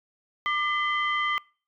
sine tone cluster, 1192 / 2028 / 3121 Hz, D6 / B6 / G7, +25 / +45 / -8 cents, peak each -25 / -27 / -33 dBFS, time 0.46-1.38 s, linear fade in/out 0 ms, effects noise-tail reverb RT60 0.4 s tail -26 dB re dry + tanh soft clip ceiling -14 dBFS

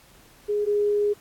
sine tone pair in turn, 415.3 / 413.2 Hz, G#4 / G#4, 0 / -9 cents, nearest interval unison, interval 9 cents, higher first, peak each -21 / -19 dBFS, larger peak second, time 0.48-0.66 / 0.66-1.14 s, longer second, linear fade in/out 20 ms, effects pink hiss -54 dBFS RMS until 1.2 s + AAC 64 kbps

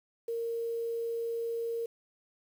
sine tone with quantisation, 462.5 Hz, A#4, 14 cents flat, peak -31 dBFS, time 0.28-1.86 s, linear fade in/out 5 ms, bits 9, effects none

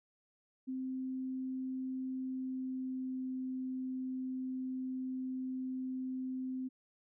sine tone with pitch glide, 260.1 to 258.5 Hz, C4 to C4, -10 to -21 cents, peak -36 dBFS, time 0.67-6.69 s, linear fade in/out 20 ms, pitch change -11 cents, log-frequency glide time 2.09-3.32 s, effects none

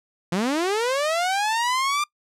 sawtooth linear sweep, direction up, 164.7 to 1199 Hz, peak -17 dBFS, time 0.32-2.04 s, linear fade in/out 5 ms, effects noise-tail reverb RT60 0.1 s tail -24 dB re dry + low-pass 9000 Hz 12 dB/octave

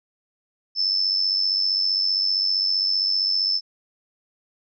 sine tone with amplitude modulation, 5274 Hz, E8, in tune, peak -16 dBFS, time 0.75-3.61 s, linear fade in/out 50 ms, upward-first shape sine, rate 95.3 Hz, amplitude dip 65%, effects none

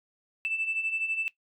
sine beating tone pair, 2637 / 2649 Hz, E7 / E7, 0 / +8 cents, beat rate 12 Hz, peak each -34 / -28 dBFS, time 0.45-1.28 s, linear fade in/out 0 ms, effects noise-tail reverb RT60 0.1 s tail -18 dB re dry + tanh soft clip ceiling -21 dBFS

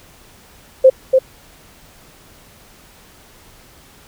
sine tone with echo, 523.3 Hz, C5, in tune, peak -3 dBFS, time 0.84-0.9 s, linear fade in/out 10 ms, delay 290 ms, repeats 1, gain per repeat -4 dB, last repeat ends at 1.19 s, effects pink hiss -46 dBFS RMS until 4.07 s

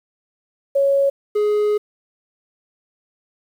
sine / triangle tone pair in turn, 554.4 / 418.8 Hz, C#5 / G#4, 0 / +15 cents, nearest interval perfect fourth, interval 485 cents, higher first, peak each -13 dBFS, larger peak neither, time 0.75-1.1 / 1.35-1.78 s, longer second, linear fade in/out 10 ms, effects 8-bit

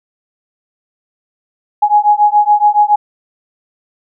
sine beating tone pair, 830.6 / 837.7 Hz, G#5 / G#5, 0 / +15 cents, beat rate 7.1 Hz, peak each -10 dBFS, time 1.82-2.96 s, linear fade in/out 10 ms, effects none

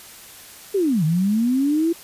sine linear two-way sweep, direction down then up, 415.3 to 150 to 341.2 Hz, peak -16 dBFS, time 0.74-1.93 s, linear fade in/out 10 ms, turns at 1.04 s, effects white hiss -42 dBFS RMS until 2.03 s + resampled to 32000 Hz

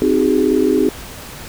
sine chord, Ab dominant seventh, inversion first, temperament equal with one note detuned, 261.6 / 311.1 / 377.3 / 415.3 Hz, C4 / Eb4 / Gb4 / Ab4, 0 / 0 / +34 / 0 cents, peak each -17 dBFS, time 0.02-0.89 s, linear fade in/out 0 ms, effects pink hiss -33 dBFS RMS until 1.48 s

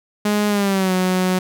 sawtooth tone with pitch glide, 208.2 to 184.42 Hz, G#3 to F#3, +5 to -5 cents, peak -12 dBFS, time 0.25-1.39 s, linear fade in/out 5 ms, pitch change -210 cents, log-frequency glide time 0.48-0.93 s, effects none

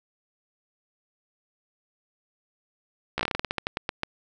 slowing click train, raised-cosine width 0.3 ms, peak -10 dBFS, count 16, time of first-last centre 3.18-4.034 s, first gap 14 ms, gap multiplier 1.18, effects none

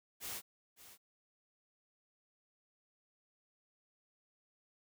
white noise with echo, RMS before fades -43 dBFS, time 0.2-0.42 s, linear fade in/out 50 ms, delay 560 ms, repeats 1, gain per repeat -14 dB, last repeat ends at 0.98 s, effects none

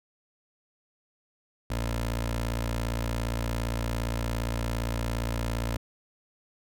15% pulse tone with notch filter, 57.4 Hz, A#1, 26 cents flat, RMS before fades -30 dBFS, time 1.7-5.77 s, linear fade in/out 5 ms, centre 170 Hz, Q 1.7, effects none

